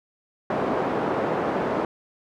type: band-pass noise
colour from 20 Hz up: pink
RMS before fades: -25 dBFS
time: 0.5-1.85 s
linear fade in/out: 2 ms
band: 270 to 940 Hz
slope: 12 dB/octave
effects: none